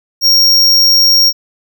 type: tone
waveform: square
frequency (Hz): 5570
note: F8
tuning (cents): -5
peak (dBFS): -6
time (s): 0.21-1.33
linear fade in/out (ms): 50
effects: none